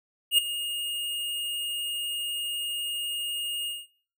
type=tone with ADSR envelope; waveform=square; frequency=2848 Hz; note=F7; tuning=33 cents sharp; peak=-16 dBFS; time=0.31-3.87 s; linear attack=73 ms; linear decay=4 ms; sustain=-14 dB; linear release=200 ms; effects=noise-tail reverb RT60 0.5 s tail -19 dB re dry